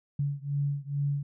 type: beating tone pair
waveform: sine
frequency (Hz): 141.4 / 143.7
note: C#3 / D3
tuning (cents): +35 / -37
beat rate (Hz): 2.3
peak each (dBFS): -30 / -31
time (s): 0.19-1.23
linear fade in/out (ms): 5
effects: none